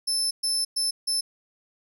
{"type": "tone bursts at uneven times", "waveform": "30% pulse", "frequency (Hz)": 5274, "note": "E8", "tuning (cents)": 0, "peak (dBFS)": -19, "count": 4, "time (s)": [[0.07, 0.31], [0.43, 0.65], [0.76, 0.91], [1.07, 1.21]], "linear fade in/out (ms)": 10, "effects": []}